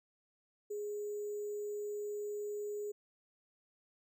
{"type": "tone with sample-and-hold", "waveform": "sine", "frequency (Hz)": 415.3, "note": "G#4", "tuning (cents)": 0, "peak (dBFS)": -37, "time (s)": [0.7, 2.92], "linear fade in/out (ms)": 10, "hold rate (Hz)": 7350, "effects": []}